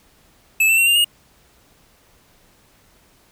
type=tone with pitch steps; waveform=square; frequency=2611 / 2670 / 2731 / 2794 / 2857 Hz; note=E7 / E7 / F7 / F7 / F7; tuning=-17 / +22 / -39 / 0 / +39 cents; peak=-13 dBFS; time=0.6-1.045 s; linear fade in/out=5 ms; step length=89 ms; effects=pink hiss -55 dBFS RMS until 3.31 s